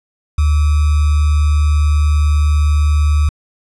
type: tone with sample-and-hold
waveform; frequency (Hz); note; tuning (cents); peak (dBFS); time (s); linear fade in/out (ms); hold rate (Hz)
sine; 74.8; D2; +32; -9; 0.38-3.29; 5; 1225
effects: resampled to 24000 Hz